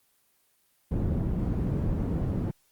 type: low-pass noise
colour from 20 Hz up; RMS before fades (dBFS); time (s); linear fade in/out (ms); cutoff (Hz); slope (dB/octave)
white; -28; 0.91-2.51; 5; 170; 12
effects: white hiss -68 dBFS RMS until 2.71 s + Opus 24 kbps